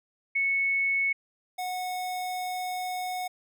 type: tone pair in turn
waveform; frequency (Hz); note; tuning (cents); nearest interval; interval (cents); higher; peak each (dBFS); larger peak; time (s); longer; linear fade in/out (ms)
sine / square; 2207 / 732.7; C#7 / F#5; -8 / -17; octave + perfect fifth; 1909; first; -23 / -31; first; 0.35-1.13 / 1.58-3.28; second; 10
effects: none